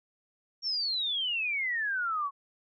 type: exponential sweep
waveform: sine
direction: down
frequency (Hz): 5590 to 1091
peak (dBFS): -28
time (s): 0.62-2.31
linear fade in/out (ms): 50
effects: none